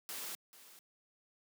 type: noise with echo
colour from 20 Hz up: white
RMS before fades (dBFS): -43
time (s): 0.09-0.35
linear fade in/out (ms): 0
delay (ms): 440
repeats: 1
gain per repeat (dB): -15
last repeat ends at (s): 0.79
effects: high-pass 200 Hz 12 dB/octave